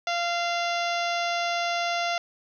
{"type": "harmonic tone", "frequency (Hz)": 691, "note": "F5", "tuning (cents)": -19, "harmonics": [1, 2, 3, 4, 5, 6, 7, 8, 9], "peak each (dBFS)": [-27, -32, -33, -35, -36, -41, -39, -42, -43], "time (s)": [0.07, 2.18], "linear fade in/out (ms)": 2, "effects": ["10-bit"]}